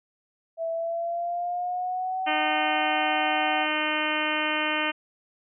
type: tone with pitch glide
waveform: sine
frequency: 659.3 to 757.3 Hz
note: E5 to F#5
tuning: 0 to +40 cents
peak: -26 dBFS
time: 0.57-3.67 s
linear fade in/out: 50 ms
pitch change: +240 cents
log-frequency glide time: 0.71-2.28 s
type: harmonic tone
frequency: 305.9 Hz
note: D#4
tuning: 29 cents flat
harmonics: 1 / 2 / 3 / 4 / 5 / 6 / 7 / 8 / 9 / 10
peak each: -33 / -33 / -33 / -33 / -33 / -33 / -33 / -33 / -33 / -33 dBFS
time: 2.26-4.92 s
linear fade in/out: 20 ms
effects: none